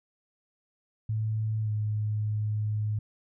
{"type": "tone with pitch glide", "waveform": "sine", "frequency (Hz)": [109.2, 106.4], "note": ["A2", "G#2"], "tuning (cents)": [-13, 42], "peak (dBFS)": -26, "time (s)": [1.09, 2.99], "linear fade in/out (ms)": 5, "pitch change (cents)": -45, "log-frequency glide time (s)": [1.62, 1.7], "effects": []}